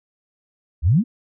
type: exponential sweep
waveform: sine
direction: up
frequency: 65.41 to 261.6 Hz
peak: -12 dBFS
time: 0.82-1.04 s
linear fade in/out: 50 ms
effects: none